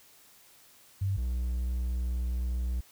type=tone pair in turn; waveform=sine / triangle; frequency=97.4 / 61.36 Hz; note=G2 / B1; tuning=-11 / -11 cents; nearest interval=minor sixth; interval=800 cents; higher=first; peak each=-26 dBFS; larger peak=neither; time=1.01-1.17 / 1.17-2.81 s; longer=second; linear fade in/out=10 ms; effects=white hiss -58 dBFS RMS until 2.91 s